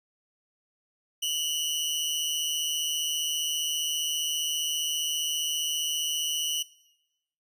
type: tone pair together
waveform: sawtooth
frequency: 2860 / 3015 Hz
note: F7 / F#7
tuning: +41 / +32 cents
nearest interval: minor second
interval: 91 cents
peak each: -28 / -25 dBFS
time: 1.22-6.63 s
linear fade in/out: 10 ms
effects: noise-tail reverb RT60 0.9 s tail -20 dB re dry + resampled to 32000 Hz